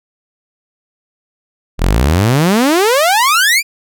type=exponential sweep; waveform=sawtooth; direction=up; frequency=37.55 to 2463 Hz; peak=-5 dBFS; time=1.78-3.63 s; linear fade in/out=50 ms; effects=none